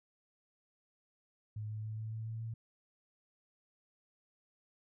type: tone with pitch steps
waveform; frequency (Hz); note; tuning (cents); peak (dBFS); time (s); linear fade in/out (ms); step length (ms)
sine; 106.8 / 107.85 / 108.92 / 109.99 / 111.08 / 112.17 / 113.28; G#2 / A2 / A2 / A2 / A2 / A2 / A#2; +49 / -34 / -17 / 0 / +17 / +34 / -49; -38; 1.56-2.54; 5; 140
effects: none